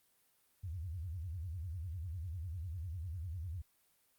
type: tone with vibrato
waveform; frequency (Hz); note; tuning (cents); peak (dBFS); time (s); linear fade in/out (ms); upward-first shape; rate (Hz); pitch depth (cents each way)
sine; 85.3; F2; -40; -39; 0.63-3.62; 10; sine; 10; 230
effects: white hiss -73 dBFS RMS until 4.18 s + Opus 32 kbps